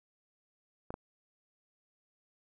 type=clicks; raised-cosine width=1 ms; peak=-25 dBFS; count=2; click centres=0.905 / 0.941 s; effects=none